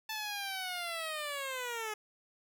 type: linear sweep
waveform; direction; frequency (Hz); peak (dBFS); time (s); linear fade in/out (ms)
10% pulse; down; 880 to 420; -28; 0.09-1.94; 5
effects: none